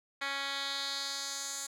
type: tone with band-pass filter sweep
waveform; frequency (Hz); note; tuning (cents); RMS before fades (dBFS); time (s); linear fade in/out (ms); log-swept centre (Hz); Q
10% pulse; 277.2; C#4; 0; -37; 0.21-1.67; 10; 2500 to 7600; 2.1
effects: none